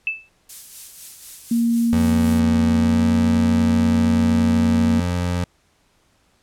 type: tone with exponential decay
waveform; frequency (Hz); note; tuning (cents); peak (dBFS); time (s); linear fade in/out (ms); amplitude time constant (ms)
sine; 2632; E7; -3; -16; 0.07-0.29; 1; 46
type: noise with tremolo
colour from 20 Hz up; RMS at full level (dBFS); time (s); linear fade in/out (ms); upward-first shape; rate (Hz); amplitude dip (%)
violet; -30; 0.49-2.4; 5; sine; 4; 45
type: tone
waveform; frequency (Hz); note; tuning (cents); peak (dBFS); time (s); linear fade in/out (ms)
sine; 233.1; A#3; 0; -15; 1.51-5; 5
type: tone with pitch glide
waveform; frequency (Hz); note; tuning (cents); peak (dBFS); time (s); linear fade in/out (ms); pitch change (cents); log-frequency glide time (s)
25% pulse; 86.2 to 88.52; F2 to F2; -22 to +24; -16; 1.93-5.44; 0; +46; 2.71-3.04
effects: pink hiss -61 dBFS RMS until 6.42 s + low-pass 10000 Hz 12 dB/octave